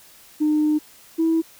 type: tone pair in turn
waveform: sine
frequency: 303.8 / 325.7 Hz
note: D#4 / E4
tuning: -41 / -21 cents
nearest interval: minor second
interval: 120 cents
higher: second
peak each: -15 dBFS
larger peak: neither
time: 0.4-0.79 / 1.18-1.42 s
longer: first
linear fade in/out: 20 ms
effects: tanh soft clip ceiling -12 dBFS + white hiss -49 dBFS RMS until 1.59 s